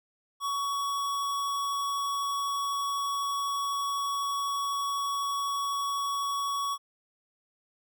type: tone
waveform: square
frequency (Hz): 1122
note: C#6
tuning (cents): +21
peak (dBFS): -29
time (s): 0.4-6.78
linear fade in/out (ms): 50
effects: none